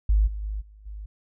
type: tone with level steps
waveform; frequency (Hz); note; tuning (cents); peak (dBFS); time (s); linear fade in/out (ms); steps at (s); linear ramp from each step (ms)
sine; 51.8; G#1; -4; -16 / -29 / -27 / -46 / -34; 0.09-1.06; 5; 0.26 / 0.42 / 0.6 / 0.85; 20
effects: none